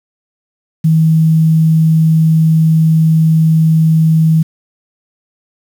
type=tone with quantisation; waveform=sine; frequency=160 Hz; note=D#3; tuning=49 cents sharp; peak=-6 dBFS; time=0.84-4.43 s; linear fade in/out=10 ms; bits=6; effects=none